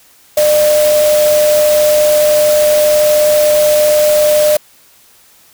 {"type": "tone in noise", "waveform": "sine", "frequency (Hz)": 602, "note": "D5", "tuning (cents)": 43, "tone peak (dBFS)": -7, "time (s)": [0.37, 4.57], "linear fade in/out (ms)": 5, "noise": "white", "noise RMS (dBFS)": -19, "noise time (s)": [0.37, 4.57], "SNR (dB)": 9, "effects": ["white hiss -46 dBFS RMS until 5.53 s"]}